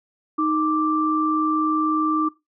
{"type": "tone pair together", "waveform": "sine", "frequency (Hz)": [311.1, 1174.7], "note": ["D#4", "D6"], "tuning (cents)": [0, 0], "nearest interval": "octave + major seventh", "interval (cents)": 2300, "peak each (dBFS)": -21, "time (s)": [0.38, 2.29], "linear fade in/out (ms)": 10, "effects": ["noise-tail reverb RT60 0.2 s tail -19 dB re dry"]}